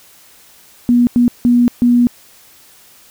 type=tone bursts at uneven times; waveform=sine; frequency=241.9 Hz; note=B3; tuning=36 cents flat; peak=-7 dBFS; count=4; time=0.89-1.07 / 1.16-1.28 / 1.45-1.68 / 1.82-2.07 s; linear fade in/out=0 ms; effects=white hiss -45 dBFS RMS until 3.1 s